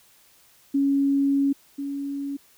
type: tone pair in turn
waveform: sine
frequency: 277.8 / 280.2 Hz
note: C#4 / C#4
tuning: +4 / +19 cents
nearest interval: unison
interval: 15 cents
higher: second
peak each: -18 / -27 dBFS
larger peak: first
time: 0.74-1.53 / 1.78-2.37 s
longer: first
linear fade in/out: 10 ms
effects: white hiss -57 dBFS RMS until 2.57 s